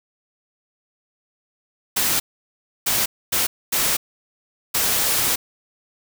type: noise bursts at uneven times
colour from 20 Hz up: white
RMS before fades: -20 dBFS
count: 5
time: 1.96-2.2 / 2.86-3.06 / 3.32-3.47 / 3.72-3.97 / 4.74-5.36 s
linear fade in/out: 10 ms
effects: none